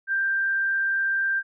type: tone with frequency modulation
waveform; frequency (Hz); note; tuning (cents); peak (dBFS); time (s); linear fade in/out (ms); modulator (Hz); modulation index
sine; 1579; G6; +12; -21; 0.07-1.43; 50; 56.2; 0.24
effects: none